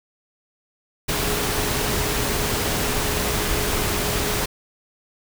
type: tone in noise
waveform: sine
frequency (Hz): 417.8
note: G#4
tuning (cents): +10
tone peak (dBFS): -31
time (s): 1.08-4.46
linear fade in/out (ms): 10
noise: pink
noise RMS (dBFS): -23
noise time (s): 1.08-4.46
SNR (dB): -11
effects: none